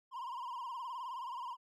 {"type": "tone with vibrato", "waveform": "triangle", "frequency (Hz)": 996, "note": "B5", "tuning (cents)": 14, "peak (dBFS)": -38, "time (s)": [0.11, 1.57], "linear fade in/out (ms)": 50, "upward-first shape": "sine", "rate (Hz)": 19, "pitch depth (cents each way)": 120, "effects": []}